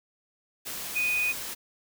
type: tone in noise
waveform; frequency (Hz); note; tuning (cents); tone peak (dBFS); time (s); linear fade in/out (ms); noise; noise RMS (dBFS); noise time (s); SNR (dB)
sine; 2483; D#7; -4; -24; 0.95-1.33; 20; white; -36; 0.65-1.55; +9
effects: none